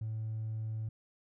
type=tone with hard clipping; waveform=sine; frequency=110 Hz; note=A2; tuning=in tune; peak=-35 dBFS; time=0.01-0.89 s; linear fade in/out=5 ms; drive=1 dB; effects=none